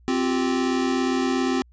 square chord, C suspended fourth, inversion none, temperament equal with one note detuned, 261.6 / 349.2 / 386.6 Hz, C4 / F4 / G4, 0 / 0 / -24 cents, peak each -23 / -28 / -29 dBFS, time 0.08-1.62 s, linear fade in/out 0 ms, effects added 60 Hz sine -50 dBFS peak until 1.72 s + resampled to 16000 Hz

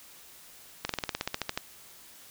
slowing click train, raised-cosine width 0.2 ms, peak -12 dBFS, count 13, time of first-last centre 0.85-1.575 s, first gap 43 ms, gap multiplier 1.06, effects white hiss -52 dBFS RMS until 2.3 s

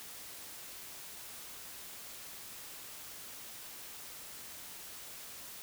silence, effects white hiss -48 dBFS RMS until 5.62 s

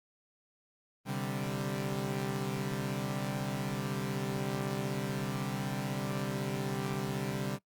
sawtooth chord, C suspended second, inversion none, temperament equal, 130.81 / 146.83 / 196 Hz, C3 / D3 / G3, 0 / 0 / 0 cents, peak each -33 / -34 / -33 dBFS, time 1.05-7.59 s, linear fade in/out 50 ms, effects noise-tail reverb RT60 0.1 s tail -20 dB re dry + Opus 32 kbps

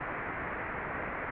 white low-pass noise, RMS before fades -37 dBFS, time 0-1.31 s, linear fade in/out 10 ms, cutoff 2100 Hz, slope 48 dB/octave, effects none

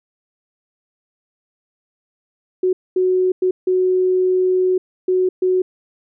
sine tone bursts at uneven times, 369.3 Hz, F#4, 3 cents flat, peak -13 dBFS, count 6, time 2.63-2.73 / 2.96-3.32 / 3.42-3.51 / 3.67-4.78 / 5.08-5.29 / 5.42-5.62 s, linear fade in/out 5 ms, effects none

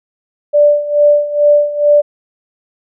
sine tone with tremolo, 587.3 Hz, D5, in tune, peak -4 dBFS, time 0.53-2.02 s, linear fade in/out 20 ms, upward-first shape sine, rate 2.3 Hz, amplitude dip 80%, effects none

